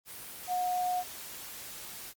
sine tone in noise, 725 Hz, F#5, 35 cents flat, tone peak -28 dBFS, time 0.47-1.04 s, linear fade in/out 50 ms, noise white, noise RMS -44 dBFS, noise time 0.05-2.14 s, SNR +13 dB, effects Opus 32 kbps

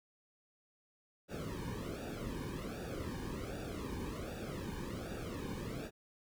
brown noise with flanger, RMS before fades -42 dBFS, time 1.28-5.91 s, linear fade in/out 50 ms, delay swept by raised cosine 0.95 to 1.52 ms, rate 1.3 Hz, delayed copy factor -1, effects none

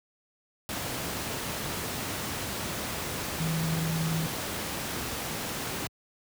sine tone in noise, 161.6 Hz, E3, 34 cents flat, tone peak -27 dBFS, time 3.4-4.26 s, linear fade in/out 0 ms, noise pink, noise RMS -33 dBFS, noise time 0.69-5.87 s, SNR +3 dB, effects high-pass 80 Hz 12 dB/octave

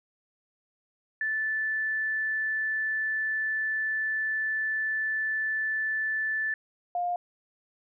sine tone pair in turn, 1753 / 706.8 Hz, A6 / F5, -7 / +21 cents, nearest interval octave + major third, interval 1572 cents, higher first, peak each -26 dBFS, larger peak neither, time 1.21-6.54 / 6.95-7.16 s, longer first, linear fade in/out 2 ms, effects none

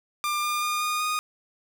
sawtooth tone with pitch steps, 1195 / 1204.7 / 1214.5 / 1224.3 / 1234.3 Hz, D6 / D6 / D#6 / D#6 / D#6, +30 / +44 / -42 / -28 / -14 cents, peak -21 dBFS, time 0.24-1.19 s, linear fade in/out 0 ms, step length 190 ms, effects none

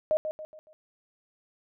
sine tone with echo, 620 Hz, D#5, 6 cents flat, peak -21 dBFS, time 0.11-0.17 s, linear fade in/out 0 ms, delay 140 ms, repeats 4, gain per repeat -8 dB, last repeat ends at 0.73 s, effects none

